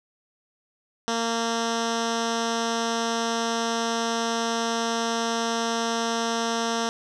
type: tone with low-pass filter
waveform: 10% pulse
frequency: 230 Hz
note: A#3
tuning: 23 cents flat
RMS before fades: -26 dBFS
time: 1.08-6.89 s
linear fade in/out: 0 ms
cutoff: 5800 Hz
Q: 2.2
effects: none